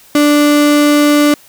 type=tone; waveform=35% pulse; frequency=293.7 Hz; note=D4; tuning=in tune; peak=-5 dBFS; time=0.15-1.34 s; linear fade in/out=2 ms; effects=white hiss -43 dBFS RMS until 1.48 s